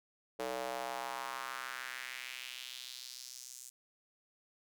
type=tone with high-pass filter sweep; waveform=square; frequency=63.3 Hz; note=B1; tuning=43 cents sharp; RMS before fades=-43 dBFS; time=0.39-3.7 s; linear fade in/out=10 ms; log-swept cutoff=480 to 7500 Hz; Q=2.3; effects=none